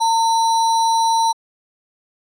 sine tone with sample-and-hold, 908 Hz, A#5, 46 cents flat, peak -13 dBFS, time 0-1.33 s, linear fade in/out 20 ms, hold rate 4900 Hz, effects low-pass 9000 Hz 12 dB/octave

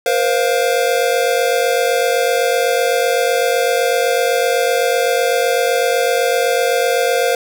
square chord, Bb suspended second, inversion none, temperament equal with one note detuned, 475.4 / 523.3 / 698.5 Hz, Bb4 / C5 / F5, +34 / 0 / 0 cents, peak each -18 / -18 / -20 dBFS, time 0.06-7.35 s, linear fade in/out 2 ms, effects none

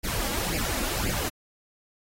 pink noise with flanger, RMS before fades -29 dBFS, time 0.03-1.3 s, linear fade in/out 20 ms, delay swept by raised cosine 0.41 to 3.71 ms, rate 1.9 Hz, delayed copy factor +0.75, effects AAC 48 kbps

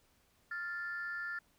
sine tone pair together, 1396.9 / 1760 Hz, F6 / A6, 0 / 0 cents, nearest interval major third, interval 400 cents, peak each -39 / -39 dBFS, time 0.51-1.39 s, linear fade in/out 5 ms, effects tanh soft clip ceiling -32 dBFS + pink hiss -71 dBFS RMS until 1.58 s

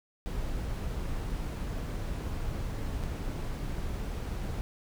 brown noise with dropouts, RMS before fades -34 dBFS, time 0.26-4.61 s, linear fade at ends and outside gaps 0 ms, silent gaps 3.032-3.037 s, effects none

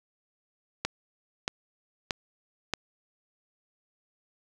click train, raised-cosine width 0.2 ms, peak -10 dBFS, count 4, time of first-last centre 0.85-2.737 s, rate 1.59 Hz, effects none

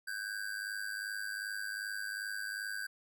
square ring-modulated tone, 1568 Hz, G6, in tune, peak -35 dBFS, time 0.07-2.87 s, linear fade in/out 10 ms, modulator 51.3 Hz, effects none

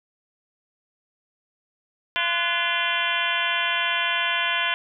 harmonic tone with a mistuned harmonic, 342.8 Hz, F4, 32 cents flat, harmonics 2 / 3 / 4 / 5 / 6 / 7 / 8 / 9 / 10, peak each -34 / -29 / -29 / -29 / -31 / -30 / -30 / -28 / -33 dBFS, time 2.16-4.74 s, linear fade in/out 0 ms, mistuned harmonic 4, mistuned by +130 cents, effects none

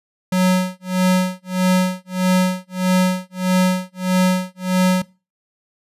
square tone with tremolo, 184.3 Hz, F#3, 7 cents flat, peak -12 dBFS, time 0.32-5.02 s, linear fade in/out 5 ms, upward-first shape sine, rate 1.6 Hz, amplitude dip 100%, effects noise-tail reverb RT60 0.3 s tail -21 dB re dry + resampled to 32000 Hz

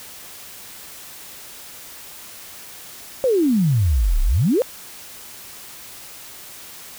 sine exponential two-way sweep, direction down then up, 550 to 30.87 to 550 Hz, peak -14 dBFS, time 3.24-4.62 s, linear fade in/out 0 ms, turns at 4.22 s, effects white hiss -39 dBFS RMS until 6.98 s

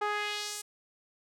sawtooth tone with band-pass filter sweep, 416.4 Hz, G#4, 5 cents sharp, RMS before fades -34 dBFS, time 0.01-0.62 s, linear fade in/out 10 ms, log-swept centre 990 to 9500 Hz, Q 1.4, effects none

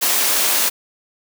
white high-pass noise, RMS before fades -17 dBFS, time 0.01-0.7 s, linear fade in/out 20 ms, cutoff 290 Hz, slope 12 dB/octave, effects none

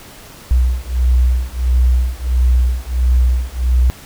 sine beating tone pair, 61.4 / 62.9 Hz, B1 / B1, -9 / +32 cents, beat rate 1.5 Hz, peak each -14 dBFS, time 0.51-3.9 s, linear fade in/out 0 ms, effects pink hiss -38 dBFS RMS until 4.05 s

